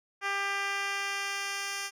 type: tone with band-pass filter sweep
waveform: 10% pulse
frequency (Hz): 397.6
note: G4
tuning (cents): +25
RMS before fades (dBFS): -33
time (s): 0.21-1.91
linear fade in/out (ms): 50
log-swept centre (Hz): 1800 to 5400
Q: 0.74
effects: none